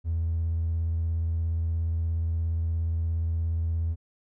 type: tone with vibrato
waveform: triangle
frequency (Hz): 82.41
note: E2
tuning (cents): 0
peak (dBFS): -21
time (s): 0.04-3.96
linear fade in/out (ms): 50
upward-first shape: sine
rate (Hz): 17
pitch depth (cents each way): 20
effects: tanh soft clip ceiling -21 dBFS